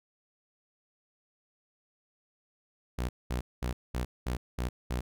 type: tone bursts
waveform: sawtooth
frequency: 61.6 Hz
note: B1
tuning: 4 cents flat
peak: -26 dBFS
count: 7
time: 2.98-5.01 s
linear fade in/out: 10 ms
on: 110 ms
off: 210 ms
effects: none